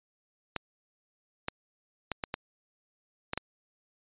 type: clicks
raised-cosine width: 0.3 ms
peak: -15 dBFS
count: 7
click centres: 0.563 / 1.484 / 2.117 / 2.238 / 2.341 / 3.334 / 3.376 s
effects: resampled to 8000 Hz